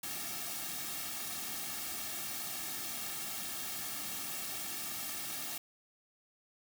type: noise with comb filter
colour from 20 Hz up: white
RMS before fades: -40 dBFS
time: 0.03-5.58 s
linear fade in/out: 5 ms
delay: 2 ms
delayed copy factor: -0.8
effects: none